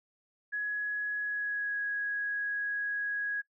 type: tone with pitch glide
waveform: sine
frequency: 1679 to 1659.7 Hz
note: G#6 to G#6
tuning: +18 to -2 cents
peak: -30 dBFS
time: 0.52-3.42 s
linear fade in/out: 20 ms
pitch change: -20 cents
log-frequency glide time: 1.22-1.79 s
effects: noise-tail reverb RT60 0.1 s tail -19 dB re dry